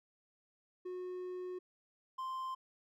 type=tone pair in turn; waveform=triangle; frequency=364.3 / 1044.5 Hz; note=F#4 / C6; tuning=-27 / -3 cents; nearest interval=octave + tritone; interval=1824 cents; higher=second; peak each=-38 / -36 dBFS; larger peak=second; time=0.85-1.59 / 2.18-2.55 s; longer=first; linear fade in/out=10 ms; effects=none